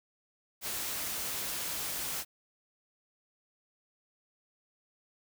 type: noise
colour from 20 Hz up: white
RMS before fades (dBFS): -36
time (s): 0.61-2.25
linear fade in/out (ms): 50
effects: none